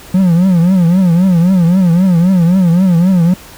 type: tone with vibrato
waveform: triangle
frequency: 178.3 Hz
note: F3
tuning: 36 cents sharp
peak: -4 dBFS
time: 0.14-3.34 s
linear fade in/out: 5 ms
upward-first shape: triangle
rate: 3.8 Hz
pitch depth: 160 cents each way
effects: pink hiss -35 dBFS RMS until 3.57 s